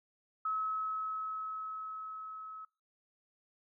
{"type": "tone with level ramp", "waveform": "sine", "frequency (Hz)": 1288, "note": "E6", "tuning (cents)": -41, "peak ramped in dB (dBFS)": [-31, -44], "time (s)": [0.45, 2.65], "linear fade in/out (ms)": 5, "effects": ["noise-tail reverb RT60 0.3 s tail -23 dB re dry"]}